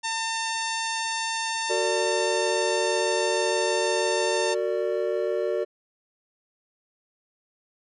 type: harmonic tone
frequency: 902 Hz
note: A5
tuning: 43 cents sharp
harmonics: 1 / 2 / 3 / 4 / 5 / 6 / 7 / 8 / 10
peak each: -30 / -33 / -35 / -36 / -37 / -38 / -38 / -39 / -40 dBFS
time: 0.03-4.55 s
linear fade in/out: 20 ms
type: chord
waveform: triangle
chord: Gb augmented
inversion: none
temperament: equal with one note detuned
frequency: 370 / 456.3 / 587.3 Hz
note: Gb4 / Bb4 / D5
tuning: 0 / -37 / 0 cents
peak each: -26 dBFS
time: 1.69-5.65 s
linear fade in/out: 20 ms
effects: none